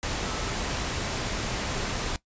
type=tone in noise; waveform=sine; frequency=1308 Hz; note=E6; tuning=14 cents flat; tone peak=-41 dBFS; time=0.26-0.5 s; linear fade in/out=0 ms; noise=pink; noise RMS=-30 dBFS; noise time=0.03-2.16 s; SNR=-14 dB; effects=noise-tail reverb RT60 0.1 s tail -18 dB re dry + resampled to 16000 Hz